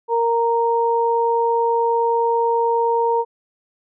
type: tone pair together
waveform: sine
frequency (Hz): 464.7 / 929.4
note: A#4 / A#5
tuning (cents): -5 / -5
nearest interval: octave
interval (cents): 1200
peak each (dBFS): -18 / -18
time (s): 0.08-3.25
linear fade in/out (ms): 50
effects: none

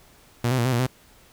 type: tone with pitch steps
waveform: sawtooth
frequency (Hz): 119.6 / 129.3 / 118 / 129.7 / 119 / 128.3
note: A#2 / C3 / A#2 / C3 / A#2 / C3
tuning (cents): +45 / -20 / +22 / -15 / +36 / -34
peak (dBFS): -16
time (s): 0.44-0.866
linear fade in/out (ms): 5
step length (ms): 71
effects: pink hiss -54 dBFS RMS until 1.32 s

